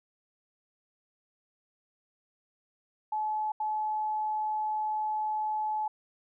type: tone bursts at uneven times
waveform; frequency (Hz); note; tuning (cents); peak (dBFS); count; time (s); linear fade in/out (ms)
sine; 858; A5; -44; -28; 2; 3.12-3.52 / 3.6-5.88; 5
effects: none